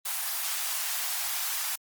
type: high-pass noise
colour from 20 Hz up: white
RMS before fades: -31 dBFS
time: 0.05-1.76 s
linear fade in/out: 10 ms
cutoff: 680 Hz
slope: 48 dB/octave
effects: Opus 24 kbps